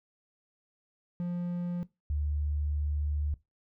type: tone pair in turn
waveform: triangle / sine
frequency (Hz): 175.5 / 73.79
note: F3 / D2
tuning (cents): +9 / +9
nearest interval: octave + minor third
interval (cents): 1500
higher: first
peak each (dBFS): -28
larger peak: neither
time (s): 1.2-1.83 / 2.1-3.34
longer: second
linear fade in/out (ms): 0
effects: noise-tail reverb RT60 0.2 s tail -18 dB re dry